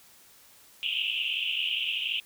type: band-pass noise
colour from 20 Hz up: pink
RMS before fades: -30 dBFS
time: 0.83-2.2 s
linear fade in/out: 0 ms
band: 2600 to 3200 Hz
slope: 96 dB/octave
effects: white hiss -56 dBFS RMS until 2.25 s